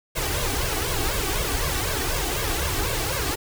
pink noise with flanger, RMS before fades -25 dBFS, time 0.15-3.36 s, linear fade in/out 20 ms, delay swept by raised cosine 1.8 to 2.66 ms, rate 4 Hz, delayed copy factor +0.8, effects none

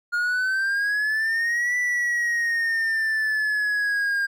triangle exponential two-way sweep, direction up then down, 1419 to 1975.5 to 1606 Hz, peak -19 dBFS, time 0.12-4.27 s, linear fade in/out 20 ms, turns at 1.77 s, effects none

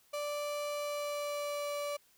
35% pulse tone with pitch glide, 586 to 579.9 Hz, D5 to D5, -4 to -22 cents, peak -33 dBFS, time 0.13-1.97 s, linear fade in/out 10 ms, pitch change -18 cents, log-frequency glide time 0.69-1.76 s, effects white hiss -67 dBFS RMS until 2.17 s

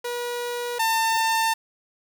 sawtooth tone pair in turn, 482.7 / 898.7 Hz, B4 / A5, -40 / +36 cents, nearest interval major seventh, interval 1076 cents, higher second, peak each -23 / -16 dBFS, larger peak second, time 0.04-0.79 / 0.79-1.54 s, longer neither, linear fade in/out 10 ms, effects 7-bit

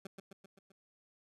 20% pulse tone with echo, 193.5 Hz, G3, 22 cents flat, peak -37 dBFS, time 0.05-0.07 s, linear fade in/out 5 ms, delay 130 ms, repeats 5, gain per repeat -4 dB, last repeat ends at 0.72 s, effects resampled to 32000 Hz

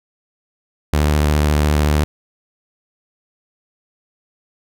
sawtooth tone with vibrato, 74.7 Hz, D2, 30 cents sharp, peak -9 dBFS, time 0.93-2.04 s, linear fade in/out 0 ms, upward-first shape square, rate 14 Hz, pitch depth 24 cents each way, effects none

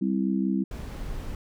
harmonic tone, 65.41 Hz, C2, in tune, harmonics 3 / 4 / 5, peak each -25 / -28 / -30 dBFS, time 0.01-0.64 s, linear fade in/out 10 ms
brown noise, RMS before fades -34 dBFS, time 0.71-1.35 s, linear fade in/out 2 ms
effects none

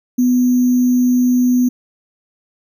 sine tone with sample-and-hold, 248.9 Hz, B3, 14 cents sharp, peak -10 dBFS, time 0.18-1.69 s, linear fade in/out 10 ms, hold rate 6300 Hz, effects none

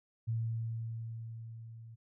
sine tone with level ramp, 113.8 Hz, A#2, 41 cents flat, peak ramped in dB -30 to -48 dBFS, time 0.27-1.96 s, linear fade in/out 20 ms, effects none

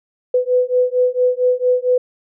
sine beating tone pair, 497.9 / 502.3 Hz, B4 / B4, +14 / +29 cents, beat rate 4.4 Hz, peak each -16 dBFS, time 0.34-1.98 s, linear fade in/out 5 ms, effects none

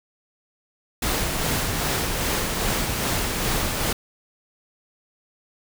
pink noise with tremolo, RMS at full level -23 dBFS, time 1.02-3.93 s, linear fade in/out 5 ms, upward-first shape sine, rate 2.5 Hz, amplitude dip 30%, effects none

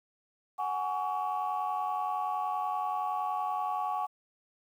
sine chord, F# suspended second, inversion none, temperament equal with one note detuned, 740 / 830.6 / 1128.8 Hz, F#5 / G#5 / C#6, 0 / 0 / +31 cents, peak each -33 dBFS, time 0.58-4.07 s, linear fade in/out 20 ms, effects tanh soft clip ceiling -23 dBFS + 10-bit

